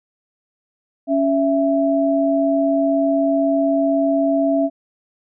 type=tone pair together; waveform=sine; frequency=279 / 663 Hz; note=C#4 / E5; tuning=+11 / +10 cents; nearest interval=octave + minor third; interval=1499 cents; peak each=-17 / -17 dBFS; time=1.07-4.7 s; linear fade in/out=50 ms; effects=none

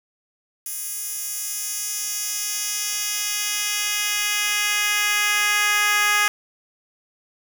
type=tone with high-pass filter sweep; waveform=10% pulse; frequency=415.3 Hz; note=G#4; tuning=in tune; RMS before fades=-23 dBFS; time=0.66-6.28 s; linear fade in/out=2 ms; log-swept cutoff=10000 to 1400 Hz; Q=0.96; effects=none

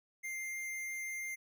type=tone; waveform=square; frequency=2101 Hz; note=C7; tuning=7 cents sharp; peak=-39 dBFS; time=0.23-1.36 s; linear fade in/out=20 ms; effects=none

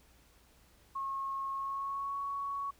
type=tone with pitch glide; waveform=sine; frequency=1087 to 1116.3 Hz; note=C#6 to C#6; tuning=-34 to +12 cents; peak=-34 dBFS; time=0.95-2.71 s; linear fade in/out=10 ms; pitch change=+46 cents; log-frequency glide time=1.53-2.19 s; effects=added 60 Hz sine -67 dBFS peak until 2.79 s + pink hiss -65 dBFS RMS until 2.79 s

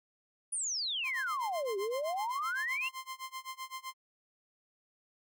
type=exponential two-way sweep; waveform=sine; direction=down then up; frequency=9910 to 380.9 to 2851 Hz; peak=-32 dBFS; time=0.52-2.89 s; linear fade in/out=10 ms; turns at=1.78 s
type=tone with tremolo; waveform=sawtooth; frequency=1046.5 Hz; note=C6; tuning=in tune; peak=-34 dBFS; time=1.03-3.94 s; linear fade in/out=50 ms; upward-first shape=sine; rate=7.8 Hz; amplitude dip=95%
effects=none

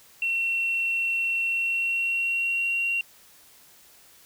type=tone with pitch glide; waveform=sine; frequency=2718 to 2751 Hz; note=F7 to F7; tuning=-48 to -27 cents; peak=-22 dBFS; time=0.22-3.01 s; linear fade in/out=2 ms; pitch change=+21 cents; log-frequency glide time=1.46-2.8 s; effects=tanh soft clip ceiling -18 dBFS + white hiss -54 dBFS RMS until 4.25 s

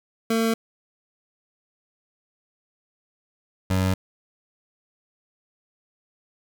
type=tone pair in turn; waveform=25% pulse; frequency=226 / 93.77 Hz; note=A3 / F#2; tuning=+47 / +24 cents; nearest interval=octave + minor third; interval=1523 cents; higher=first; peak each=-16 dBFS; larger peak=neither; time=0.3-0.54 / 3.7-3.94 s; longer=neither; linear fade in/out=5 ms; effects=none

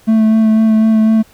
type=tone with vibrato; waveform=triangle; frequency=220 Hz; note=A3; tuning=in tune; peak=-5 dBFS; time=0.07-1.23 s; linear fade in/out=20 ms; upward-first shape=sine; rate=4 Hz; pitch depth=15 cents each way; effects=pink hiss -47 dBFS RMS until 1.33 s

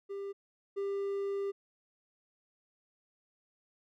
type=tone pair in turn; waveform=triangle; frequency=397.3 / 397.3 Hz; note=G4 / G4; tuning=+23 / +23 cents; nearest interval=unison; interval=0 cents; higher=neither; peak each=-35 / -30 dBFS; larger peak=second; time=0.09-0.33 / 0.76-1.52 s; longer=second; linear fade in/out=20 ms; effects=none

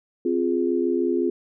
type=chord; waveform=sine; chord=F minor; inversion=second; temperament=equal; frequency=261.6 / 349.2 / 415.3 Hz; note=C4 / F4 / Ab4; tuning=0 / 0 / 0 cents; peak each=-25 / -22 / -26 dBFS; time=0.25-1.3 s; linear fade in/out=5 ms; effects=none

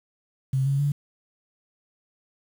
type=tone with pitch steps; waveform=sine; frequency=133.1 / 138.35 / 143.81 Hz; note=C3 / C#3 / D3; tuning=+30 / -3 / -36 cents; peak=-20 dBFS; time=0.53-0.92 s; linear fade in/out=5 ms; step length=130 ms; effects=8-bit

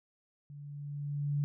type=tone with level ramp; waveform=sine; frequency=144.4 Hz; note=D3; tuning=29 cents flat; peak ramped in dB=-45 to -27 dBFS; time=0.5-1.44 s; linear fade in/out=0 ms; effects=none

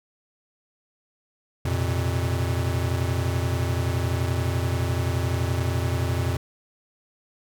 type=chord; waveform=square; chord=F suspended fourth; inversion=none; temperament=equal with one note detuned; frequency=87.31 / 116.54 / 128.19 Hz; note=F2 / Bb2 / C3; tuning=0 / 0 / -35 cents; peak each=-26 / -28 / -30 dBFS; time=1.65-6.37 s; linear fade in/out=5 ms; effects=none

